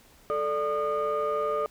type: tone cluster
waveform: sine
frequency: 438.7 / 591 / 1223 Hz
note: A4 / D5 / D#6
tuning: -5 / +11 / -30 cents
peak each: -28 dBFS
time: 0.3-1.66 s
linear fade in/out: 0 ms
effects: tanh soft clip ceiling -20 dBFS + pink hiss -57 dBFS RMS until 1.7 s

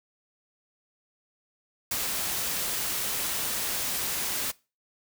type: noise with ADSR envelope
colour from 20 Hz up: white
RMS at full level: -28 dBFS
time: 1.91-4.52 s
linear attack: 4 ms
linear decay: 39 ms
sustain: -2 dB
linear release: 18 ms
effects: noise-tail reverb RT60 0.3 s tail -22 dB re dry

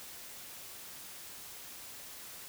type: silence
effects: white hiss -48 dBFS RMS until 2.48 s

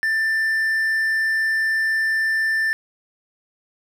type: tone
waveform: triangle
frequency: 1778 Hz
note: A6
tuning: 18 cents sharp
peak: -16 dBFS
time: 0.03-2.73 s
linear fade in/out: 0 ms
effects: none

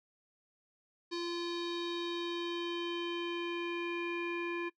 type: tone with low-pass filter sweep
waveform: square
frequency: 344.3 Hz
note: F4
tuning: 25 cents flat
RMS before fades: -37 dBFS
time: 1.11-4.7 s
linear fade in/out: 20 ms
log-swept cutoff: 4500 to 2200 Hz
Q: 4.5
effects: noise-tail reverb RT60 0.1 s tail -21 dB re dry

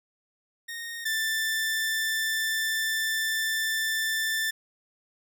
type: tone pair in turn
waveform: sawtooth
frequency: 1854 / 1771.6 Hz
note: A#6 / A6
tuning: -10 / +11 cents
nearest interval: minor second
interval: 79 cents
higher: first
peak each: -31 / -22 dBFS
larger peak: second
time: 0.68-1.05 / 1.05-4.51 s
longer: second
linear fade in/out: 10 ms
effects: none

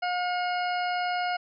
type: harmonic tone with a mistuned harmonic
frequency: 716 Hz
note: F5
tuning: 43 cents sharp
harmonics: 1 / 2 / 3 / 4 / 6 / 7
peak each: -27 / -33 / -37 / -39 / -43 / -44 dBFS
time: 0.02-1.37 s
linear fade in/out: 10 ms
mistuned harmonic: 3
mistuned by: +18 cents
effects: none

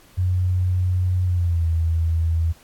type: tone with pitch glide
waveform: sine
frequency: 91.1 to 82.1 Hz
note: F#2 to E2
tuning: -26 to -6 cents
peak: -17 dBFS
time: 0.17-2.53 s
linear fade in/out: 20 ms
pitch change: -180 cents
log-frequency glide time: 1.25-1.67 s
effects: pink hiss -52 dBFS RMS until 2.63 s + AAC 64 kbps

